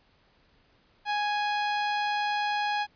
sawtooth tone, 830.6 Hz, G#5, in tune, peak -22 dBFS, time 1.05-2.87 s, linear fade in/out 50 ms, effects pink hiss -64 dBFS RMS until 2.95 s + resampled to 11025 Hz

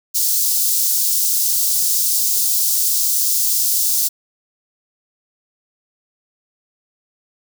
white high-pass noise, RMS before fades -17 dBFS, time 0.14-4.09 s, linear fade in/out 20 ms, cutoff 4800 Hz, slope 24 dB/octave, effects none

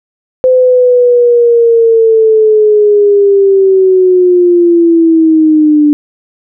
sine linear sweep, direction down, 514 to 293.7 Hz, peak -3 dBFS, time 0.44-5.93 s, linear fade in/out 0 ms, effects none

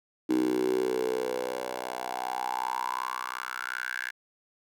10% pulse tone with high-pass filter sweep, 62.7 Hz, B1, 27 cents sharp, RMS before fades -31 dBFS, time 0.29-4.11 s, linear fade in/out 10 ms, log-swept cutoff 310 to 1700 Hz, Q 7.2, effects none

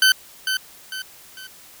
20% pulse tone with echo, 1527 Hz, G6, 46 cents flat, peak -7 dBFS, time 0.02-0.12 s, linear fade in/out 2 ms, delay 450 ms, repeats 3, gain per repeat -8 dB, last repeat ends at 1.47 s, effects white hiss -46 dBFS RMS until 1.8 s

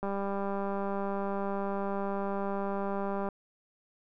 click train, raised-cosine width 1 ms, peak -21 dBFS, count 646, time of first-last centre 0.03-3.288 s, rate 198 Hz, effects none

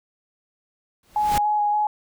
pink noise with exponential growth, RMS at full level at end -24 dBFS, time 1.03-1.38 s, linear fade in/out 2 ms, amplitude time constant 75 ms
sine tone with vibrato, 836 Hz, G#5, 11 cents sharp, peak -18 dBFS, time 1.16-1.87 s, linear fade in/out 2 ms, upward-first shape square, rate 3.5 Hz, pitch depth 13 cents each way
effects none

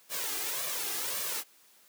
white noise with flanger, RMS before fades -34 dBFS, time 0.09-1.44 s, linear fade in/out 50 ms, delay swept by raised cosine 1.7 to 2.5 ms, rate 1.8 Hz, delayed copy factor +0.6, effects white hiss -61 dBFS RMS until 1.88 s + high-pass 200 Hz 12 dB/octave

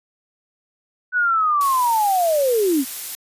sine linear sweep, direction down, 1498 to 246.3 Hz, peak -15 dBFS, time 1.12-2.85 s, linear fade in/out 50 ms
blue noise, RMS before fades -28 dBFS, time 1.61-3.15 s, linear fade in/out 0 ms
effects resampled to 32000 Hz

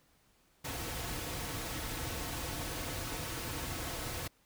pink noise with comb filter, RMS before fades -39 dBFS, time 0.64-4.28 s, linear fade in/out 10 ms, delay 5 ms, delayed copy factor -0.5, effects pink hiss -69 dBFS RMS until 4.45 s

